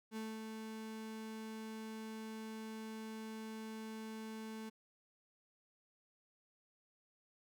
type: tone with ADSR envelope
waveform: 35% pulse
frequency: 220 Hz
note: A3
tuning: in tune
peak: -39 dBFS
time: 0.11-4.7 s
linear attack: 55 ms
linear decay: 220 ms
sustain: -4 dB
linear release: 15 ms
effects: none